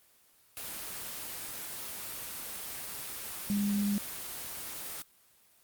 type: tone in noise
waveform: sine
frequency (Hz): 203.6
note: G#3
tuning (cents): -34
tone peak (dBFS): -27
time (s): 3.5-3.98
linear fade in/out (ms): 0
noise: white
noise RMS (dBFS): -40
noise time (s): 0.57-5.02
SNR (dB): +10
effects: white hiss -64 dBFS RMS until 5.63 s + Opus 24 kbps